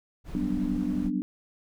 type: noise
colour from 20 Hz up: brown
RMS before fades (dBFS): -38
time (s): 0.24-1.11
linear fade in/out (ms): 50
type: chord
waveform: sine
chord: G major seventh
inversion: third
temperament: equal with one note detuned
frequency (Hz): 185 / 196 / 247.9 / 293.7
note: F#3 / G3 / B3 / D4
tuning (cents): 0 / 0 / +7 / 0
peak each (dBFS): -33 / -33 / -30 / -30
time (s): 0.35-1.22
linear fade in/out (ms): 0
effects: none